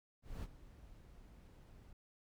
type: noise with ADSR envelope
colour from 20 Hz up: brown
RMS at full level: -43 dBFS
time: 0.22-1.93 s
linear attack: 210 ms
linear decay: 39 ms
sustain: -15 dB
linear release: 4 ms
effects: none